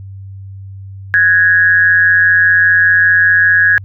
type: tone with amplitude modulation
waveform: sine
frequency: 1661.2 Hz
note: G#6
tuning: in tune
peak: -3 dBFS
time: 1.14-3.78 s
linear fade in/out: 0 ms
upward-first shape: sine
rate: 175 Hz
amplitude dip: 70%
effects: added 97 Hz sine -27 dBFS peak until 3.84 s